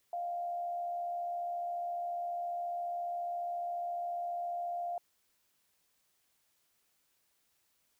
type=tone with frequency modulation; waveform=sine; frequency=698.5 Hz; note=F5; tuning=in tune; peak=-34 dBFS; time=0.13-4.98 s; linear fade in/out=2 ms; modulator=74.5 Hz; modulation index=0.28; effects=white hiss -75 dBFS RMS until 7.99 s